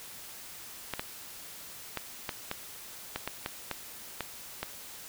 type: clicks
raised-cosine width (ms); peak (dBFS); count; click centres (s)
0.3; -16; 11; 0.937 / 0.995 / 1.973 / 2.292 / 2.514 / 3.16 / 3.276 / 3.461 / 3.713 / 4.207 / 4.63
effects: white hiss -46 dBFS RMS until 5.08 s